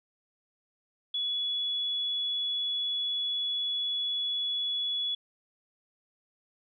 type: tone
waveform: sine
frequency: 3396 Hz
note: G#7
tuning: 38 cents sharp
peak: -28 dBFS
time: 1.14-5.15 s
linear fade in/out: 5 ms
effects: none